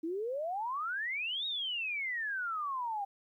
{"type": "exponential two-way sweep", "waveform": "sine", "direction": "up then down", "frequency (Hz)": [311.1, 3812, 782], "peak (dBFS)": -33, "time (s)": [0.03, 3.05], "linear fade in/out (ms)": 10, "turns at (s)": 1.46, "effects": ["12-bit"]}